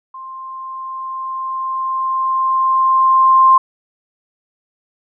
sine tone with level ramp, 1052 Hz, C6, 9 cents sharp, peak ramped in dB -29 to -5 dBFS, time 0.14-3.58 s, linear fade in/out 5 ms, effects none

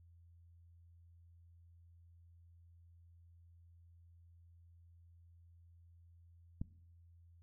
click, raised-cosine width 5 ms, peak -27 dBFS, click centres 6.615 s, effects noise-tail reverb RT60 0.7 s tail -21 dB re dry + added 85 Hz sine -60 dBFS peak until 7.42 s

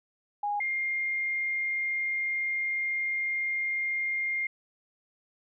sine tone pair in turn, 823 / 2117 Hz, G#5 / C7, -16 / +20 cents, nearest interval octave + major third, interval 1636 cents, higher second, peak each -27 dBFS, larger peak neither, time 0.43-0.6 / 0.6-4.47 s, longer second, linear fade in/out 5 ms, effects none

